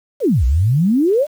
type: exponential two-way sweep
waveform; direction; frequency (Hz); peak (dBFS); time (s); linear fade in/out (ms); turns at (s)
sine; down then up; 632 to 58.27 to 632; -11; 0.2-1.27; 50; 0.45
effects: 7-bit